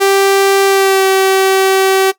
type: tone with pitch glide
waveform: sawtooth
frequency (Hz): 392.1 to 383.6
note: G4 to G4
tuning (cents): 0 to -37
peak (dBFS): -4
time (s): 0-2.12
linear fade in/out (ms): 20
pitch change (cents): -37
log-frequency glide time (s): 0.65-1.05
effects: noise-tail reverb RT60 0.1 s tail -17 dB re dry